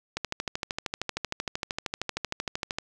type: click train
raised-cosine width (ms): 0.2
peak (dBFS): -12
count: 35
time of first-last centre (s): 0.17-2.785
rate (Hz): 13
effects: 8-bit